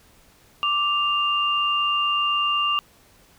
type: tone pair together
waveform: sine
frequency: 1174.7 / 2796 Hz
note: D6 / F7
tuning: 0 / +1 cents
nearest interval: octave + minor third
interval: 1501 cents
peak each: -22 dBFS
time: 0.63-2.79 s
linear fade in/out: 0 ms
effects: pink hiss -55 dBFS RMS until 3.38 s